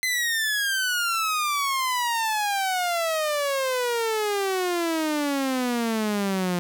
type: exponential sweep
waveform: sawtooth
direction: down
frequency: 2049 to 174.61 Hz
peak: -19 dBFS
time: 0.03-6.59 s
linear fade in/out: 0 ms
effects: none